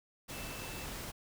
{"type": "tone in noise", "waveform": "sine", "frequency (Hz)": 2653, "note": "E7", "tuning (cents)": 10, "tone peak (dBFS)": -50, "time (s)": [0.32, 0.86], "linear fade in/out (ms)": 20, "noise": "pink", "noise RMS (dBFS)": -43, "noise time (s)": [0.28, 1.12], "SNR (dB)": -10, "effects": []}